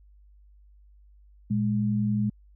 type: tone pair together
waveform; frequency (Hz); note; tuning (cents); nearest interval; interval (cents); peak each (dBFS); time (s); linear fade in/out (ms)
sine; 116.75 / 207.7; A#2 / G#3; +3 / 0; minor seventh; 997; -27 / -24; 1.5-2.3; 10
effects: added 50 Hz sine -52 dBFS peak until 2.55 s